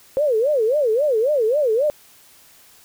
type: tone with vibrato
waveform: sine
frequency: 512 Hz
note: C5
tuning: 38 cents flat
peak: -15 dBFS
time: 0.17-1.9 s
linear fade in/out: 0 ms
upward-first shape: sine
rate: 3.7 Hz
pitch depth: 300 cents each way
effects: white hiss -50 dBFS RMS until 2.84 s